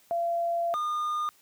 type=tone pair in turn; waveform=sine / triangle; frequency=683 / 1217 Hz; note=F5 / D#6; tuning=-39 / -39 cents; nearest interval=minor seventh; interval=1000 cents; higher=second; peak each=-25 dBFS; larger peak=neither; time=0.11-0.74 / 0.74-1.29 s; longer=first; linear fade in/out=0 ms; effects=white hiss -61 dBFS RMS until 1.41 s + high-pass 80 Hz 12 dB/octave